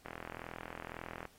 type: click train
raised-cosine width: 0.5 ms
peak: -28 dBFS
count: 51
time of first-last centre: 0.06-1.253 s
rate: 41.9 Hz
effects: pink hiss -64 dBFS RMS until 1.38 s + AAC 48 kbps